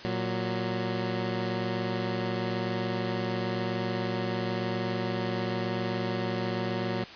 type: tone pair together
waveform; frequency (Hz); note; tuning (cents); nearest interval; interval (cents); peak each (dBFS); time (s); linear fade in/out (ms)
15% pulse; 116.4 / 185.09; A#2 / F#3; -2 / +1; minor sixth; 803; -25; 0.05-7.04; 0
effects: white hiss -44 dBFS RMS until 7.15 s + resampled to 11025 Hz